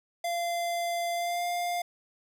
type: tone with pitch glide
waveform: square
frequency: 689 to 702.3 Hz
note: F5 to F5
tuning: -24 to +10 cents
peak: -29 dBFS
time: 0.24-1.82 s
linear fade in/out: 5 ms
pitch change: +34 cents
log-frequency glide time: 1.14-1.45 s
effects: none